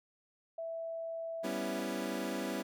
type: tone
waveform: sine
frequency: 659.3 Hz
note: E5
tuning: in tune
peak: -37 dBFS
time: 0.58-1.8 s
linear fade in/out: 5 ms
type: chord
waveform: 25% pulse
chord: C# half-diminished seventh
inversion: second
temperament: equal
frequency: 196 / 246.9 / 277.2 / 329.6 Hz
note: G3 / B3 / C#4 / E4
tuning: 0 / 0 / 0 / 0 cents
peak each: -37 dBFS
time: 1.43-2.63 s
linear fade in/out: 20 ms
effects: none